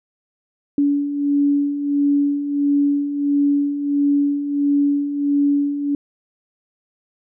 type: beating tone pair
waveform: sine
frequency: 284.4 / 285.9 Hz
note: C#4 / D4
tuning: +45 / -46 cents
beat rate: 1.5 Hz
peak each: -23 / -16 dBFS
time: 0.78-5.95 s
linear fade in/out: 2 ms
effects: none